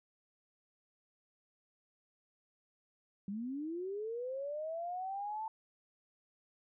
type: linear sweep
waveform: sine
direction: up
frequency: 190.8 to 893 Hz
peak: -37 dBFS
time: 3.28-5.48 s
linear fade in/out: 2 ms
effects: none